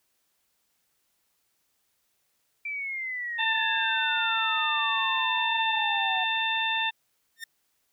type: exponential sweep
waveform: sine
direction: down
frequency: 2349 to 740 Hz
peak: -30 dBFS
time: 2.65-6.24 s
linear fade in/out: 5 ms
type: harmonic tone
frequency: 895 Hz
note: A5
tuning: 29 cents sharp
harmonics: 1 / 2 / 3 / 4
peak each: -30 / -30 / -30 / -30 dBFS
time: 3.38-6.91 s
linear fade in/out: 20 ms
type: tone with exponential growth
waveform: sawtooth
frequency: 1818 Hz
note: A#6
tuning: 44 cents flat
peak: -28 dBFS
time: 7.36-7.44 s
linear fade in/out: 5 ms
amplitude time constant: 16 ms
effects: white hiss -73 dBFS RMS until 7.92 s